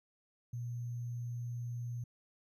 sine tone with sample-and-hold, 119.7 Hz, A#2, 46 cents sharp, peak -37 dBFS, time 0.53-2.04 s, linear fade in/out 5 ms, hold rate 6300 Hz, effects resampled to 32000 Hz

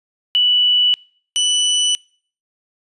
sine / sawtooth tone pair in turn, 2960 / 2974 Hz, F#7 / F#7, 0 / +8 cents, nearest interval unison, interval 8 cents, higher second, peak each -11 dBFS, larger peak neither, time 0.35-0.94 / 1.36-1.95 s, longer neither, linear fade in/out 0 ms, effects noise-tail reverb RT60 0.5 s tail -26 dB re dry + resampled to 24000 Hz

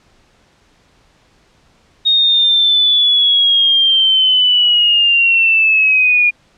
sine linear sweep, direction down, 3729 to 2424 Hz, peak -8 dBFS, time 2.05-6.31 s, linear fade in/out 20 ms, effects pink hiss -53 dBFS RMS until 6.57 s + low-pass 6000 Hz 12 dB/octave

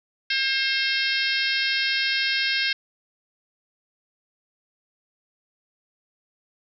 harmonic tone, 534 Hz, C5, 35 cents sharp, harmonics 3 / 4 / 5 / 6 / 7 / 8 / 9 / 10, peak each -27 / -28 / -29 / -30 / -30 / -31 / -32 / -32 dBFS, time 0.3-2.73 s, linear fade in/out 5 ms, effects none

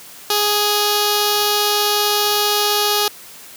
5% pulse tone with notch filter, 415.3 Hz, G#4, in tune, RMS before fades -17 dBFS, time 0.3-3.08 s, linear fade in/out 2 ms, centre 2000 Hz, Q 1.3, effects white hiss -39 dBFS RMS until 3.56 s + high-pass 100 Hz 12 dB/octave

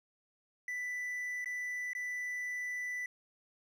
triangle tone with dropouts, 1983 Hz, B6, 7 cents sharp, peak -34 dBFS, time 0.68-3.06 s, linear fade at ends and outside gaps 2 ms, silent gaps 1.445-1.458 / 1.933-1.95 s, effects none

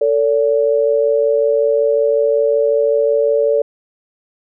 sine tone pair together, 446.6 / 572 Hz, A4 / D5, +26 / -46 cents, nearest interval major third, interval 428 cents, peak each -14 dBFS, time 0.01-3.62 s, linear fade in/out 5 ms, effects none

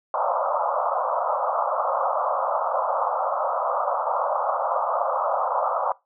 pink band-pass noise, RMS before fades -24 dBFS, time 0.14-5.92 s, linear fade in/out 2 ms, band 530 to 1300 Hz, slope 96 dB/octave, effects noise-tail reverb RT60 0.2 s tail -20 dB re dry

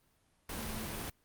sine tone in noise, 220.2 Hz, A3, 2 cents sharp, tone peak -42 dBFS, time 0.57-0.86 s, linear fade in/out 5 ms, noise pink, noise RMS -40 dBFS, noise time 0.49-1.1 s, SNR -5 dB, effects pink hiss -72 dBFS RMS until 1.24 s + Opus 32 kbps

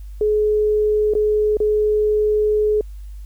sine tone with dropouts, 424 Hz, G#4, 36 cents sharp, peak -14 dBFS, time 0.21-2.81 s, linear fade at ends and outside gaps 2 ms, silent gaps 1.137-1.151 / 1.57-1.602 s, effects added 50 Hz sine -31 dBFS peak until 3.25 s + white hiss -58 dBFS RMS until 3.25 s

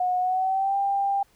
sine tone with pitch glide, 728 to 793.9 Hz, F#5 to G5, -28 to +22 cents, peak -21 dBFS, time 0-1.23 s, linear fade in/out 5 ms, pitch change +150 cents, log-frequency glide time 0.19-0.77 s, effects pink hiss -62 dBFS RMS until 1.35 s

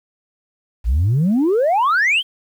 sine exponential sweep, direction up, 52.2 to 3267 Hz, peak -11 dBFS, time 0.84-2.23 s, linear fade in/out 50 ms, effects tanh soft clip ceiling -11 dBFS + 8-bit

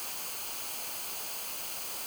white noise with comb filter, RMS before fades -38 dBFS, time 0-2.06 s, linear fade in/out 0 ms, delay 0.54 ms, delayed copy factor -0.5, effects none

